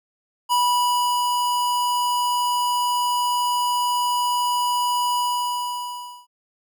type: tone with ADSR envelope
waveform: square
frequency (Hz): 979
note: B5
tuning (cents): -15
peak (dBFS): -17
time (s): 0.49-6.27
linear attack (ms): 32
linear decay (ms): 700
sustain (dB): -3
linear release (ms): 1100
effects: none